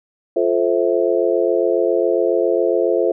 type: chord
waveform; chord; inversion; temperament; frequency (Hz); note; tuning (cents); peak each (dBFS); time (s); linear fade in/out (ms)
sine; F major seventh; none; just; 349.2 / 436.5 / 523.8 / 654.8; F4 / A4 / C5 / E5; 0 / -14 / +2 / -12; -19 / -19 / -19 / -22; 0.36-3.12; 5
effects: none